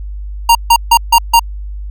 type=tone bursts; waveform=square; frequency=932.3 Hz; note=A#5; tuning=in tune; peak=-4 dBFS; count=5; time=0.49-1.395 s; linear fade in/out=5 ms; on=61 ms; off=150 ms; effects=added 50 Hz sine -21 dBFS peak until 1.9 s